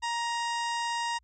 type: harmonic tone with a mistuned harmonic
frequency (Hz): 938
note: A#5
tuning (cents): +11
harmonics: 1 / 2 / 3 / 4 / 5 / 6 / 7 / 8 / 9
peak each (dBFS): -30 / -36 / -40 / -42 / -44 / -46 / -47 / -48 / -49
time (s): 0.02-1.19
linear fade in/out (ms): 20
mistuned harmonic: 5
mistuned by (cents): +82
effects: added 60 Hz sine -64 dBFS peak until 1.23 s